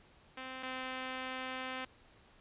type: tone pair in turn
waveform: 5% pulse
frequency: 260 / 258.7 Hz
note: C4 / C4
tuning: -11 / -19 cents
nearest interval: unison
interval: 8 cents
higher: first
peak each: -31 / -27 dBFS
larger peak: second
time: 0.37-0.63 / 0.63-1.85 s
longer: second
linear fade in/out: 5 ms
effects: pink hiss -63 dBFS RMS until 2.4 s + resampled to 8000 Hz